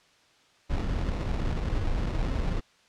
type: noise with sample-and-hold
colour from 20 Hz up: brown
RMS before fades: -28 dBFS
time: 0.69-2.61 s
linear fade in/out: 20 ms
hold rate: 1575 Hz
effects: white hiss -61 dBFS RMS until 2.88 s + low-pass 5000 Hz 12 dB/octave